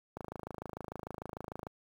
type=click train; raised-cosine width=1 ms; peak=-26 dBFS; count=41; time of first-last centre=0.17-1.668 s; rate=26.7 Hz; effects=high-pass 60 Hz 12 dB/octave + 9-bit